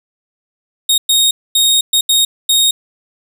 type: tone bursts at uneven times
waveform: sawtooth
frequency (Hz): 3729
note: A#7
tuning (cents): 0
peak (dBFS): -6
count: 6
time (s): 0.89-0.98 / 1.09-1.31 / 1.55-1.81 / 1.93-2.01 / 2.09-2.25 / 2.49-2.71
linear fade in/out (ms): 5
effects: none